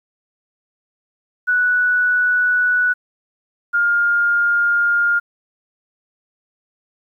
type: tone pair in turn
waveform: sine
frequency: 1477 / 1411.5 Hz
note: F#6 / F6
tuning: -3 / +18 cents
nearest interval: minor second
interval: 79 cents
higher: first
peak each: -13 dBFS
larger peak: neither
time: 1.47-2.94 / 3.73-5.2 s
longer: neither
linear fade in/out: 20 ms
effects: 9-bit